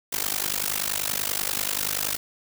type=noise with amplitude modulation; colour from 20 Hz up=white; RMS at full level=-23 dBFS; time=0.12-2.17 s; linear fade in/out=10 ms; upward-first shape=sine; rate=50.4 Hz; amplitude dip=100%; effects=none